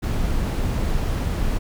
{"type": "noise", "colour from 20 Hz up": "brown", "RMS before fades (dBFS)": -22, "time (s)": [0.02, 1.59], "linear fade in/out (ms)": 20, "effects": []}